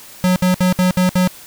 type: tone bursts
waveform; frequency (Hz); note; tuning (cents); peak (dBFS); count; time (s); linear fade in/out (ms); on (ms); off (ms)
square; 182.8; F#3; -21; -12; 6; 0.24-1.275; 0; 120; 63
effects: white hiss -39 dBFS RMS until 1.46 s